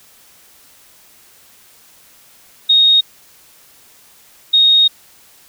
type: tone pair in turn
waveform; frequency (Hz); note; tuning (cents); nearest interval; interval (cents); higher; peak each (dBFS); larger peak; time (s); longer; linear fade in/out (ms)
sine; 3729 / 3729; A#7 / A#7; 0 / 0; unison; 0; neither; -7; neither; 2.69-3.01 / 4.53-4.88; second; 10
effects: white hiss -47 dBFS RMS until 5.48 s